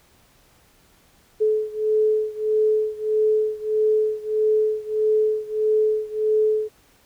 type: beating tone pair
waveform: sine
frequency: 430.3 / 431.9 Hz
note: A4 / A4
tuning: -39 / -32 cents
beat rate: 1.6 Hz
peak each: -20 / -22 dBFS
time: 1.4-6.69 s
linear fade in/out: 20 ms
effects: pink hiss -57 dBFS RMS until 7.05 s